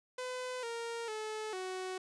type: tone with pitch steps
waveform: sawtooth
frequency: 505 / 464.6 / 432.4 / 372.3 Hz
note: B4 / A#4 / A4 / F#4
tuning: +39 / -6 / -30 / +11 cents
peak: -34 dBFS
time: 0.18-1.98 s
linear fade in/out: 5 ms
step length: 450 ms
effects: resampled to 22050 Hz